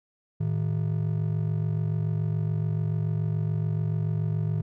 triangle ring-modulated tone, 133.1 Hz, C3, 30 cents sharp, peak -19 dBFS, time 0.4-4.62 s, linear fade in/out 10 ms, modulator 23.5 Hz, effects none

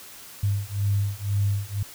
sine beating tone pair, 99.8 / 101.8 Hz, G2 / G#2, +32 / -34 cents, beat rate 2 Hz, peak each -25 / -25 dBFS, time 0.43-1.83 s, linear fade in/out 5 ms, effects white hiss -44 dBFS RMS until 1.94 s

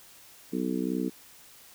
harmonic tone, 62.6 Hz, B1, 24 cents sharp, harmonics 3 / 4 / 5 / 6 / 7, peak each -33 / -31 / -32 / -38 / -37 dBFS, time 0.52-1.1 s, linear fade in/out 20 ms, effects white hiss -53 dBFS RMS until 1.74 s

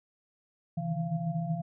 sine tone cluster, 131.9 / 152.2 / 157.6 / 165.6 / 689 Hz, C3 / D#3 / D#3 / E3 / F5, +14 / -38 / +23 / +8 / -24 cents, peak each -40 / -39 / -37 / -31 / -39 dBFS, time 0.77-1.62 s, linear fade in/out 10 ms, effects none

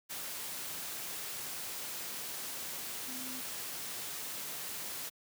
sine tone in noise, 256 Hz, C4, 38 cents flat, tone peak -46 dBFS, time 3.07-3.41 s, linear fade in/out 20 ms, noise white, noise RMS -41 dBFS, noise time 0.09-5.1 s, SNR -8 dB, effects high-pass 100 Hz 12 dB/octave

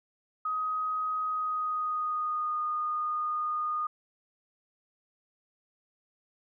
sine tone with pitch glide, 1258 to 1227.1 Hz, D#6 to D#6, +19 to -24 cents, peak -28 dBFS, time 0.45-3.87 s, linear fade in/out 5 ms, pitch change -43 cents, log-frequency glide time 1.22-2.62 s, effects none

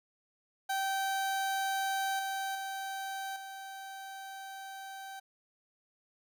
30% pulse tone with level steps, 776 Hz, G5, 18 cents flat, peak -28 / -31 / -34 / -40 dBFS, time 0.69-5.2 s, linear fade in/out 10 ms, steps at 2.19 / 2.55 / 3.36 s, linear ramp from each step 2 ms, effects none

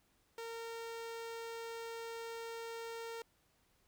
sawtooth tone with notch filter, 459.1 Hz, A#4, 26 cents flat, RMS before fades -45 dBFS, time 0.38-3.22 s, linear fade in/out 2 ms, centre 11000 Hz, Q 1.8, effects pink hiss -74 dBFS RMS until 3.87 s

